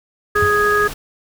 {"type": "harmonic tone", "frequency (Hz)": 415.3, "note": "G#4", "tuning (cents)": 0, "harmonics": [1, 3, 4], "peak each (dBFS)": [-17, -17, -17], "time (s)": [0.35, 0.88], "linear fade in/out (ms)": 10}
{"type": "noise", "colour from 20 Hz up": "pink", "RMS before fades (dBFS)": -30, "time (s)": [0.35, 0.94], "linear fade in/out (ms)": 10}
{"type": "tone with exponential decay", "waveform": "sine", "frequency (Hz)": 93.5, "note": "F#2", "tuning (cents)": 19, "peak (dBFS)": -15, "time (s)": [0.42, 0.56], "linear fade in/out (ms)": 5, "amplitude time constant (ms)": 30}
{"effects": []}